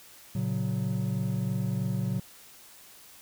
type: chord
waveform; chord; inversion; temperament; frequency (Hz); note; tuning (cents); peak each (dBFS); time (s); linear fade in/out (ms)
triangle; F# major; first; just; 115.62 / 138.75 / 185; A#2 / C#3 / F#3; -14 / +2 / 0; -29 / -30 / -29; 0.35-2.2; 5
effects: white hiss -52 dBFS RMS until 3.21 s